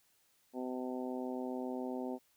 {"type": "harmonic tone", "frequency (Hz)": 127.3, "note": "C3", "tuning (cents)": -47, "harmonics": [2, 3, 4, 5, 6, 7], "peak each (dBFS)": [-39, -43, -45, -47, -49, -50], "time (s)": [0.53, 2.19], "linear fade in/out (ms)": 50, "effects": ["white hiss -72 dBFS RMS until 2.36 s"]}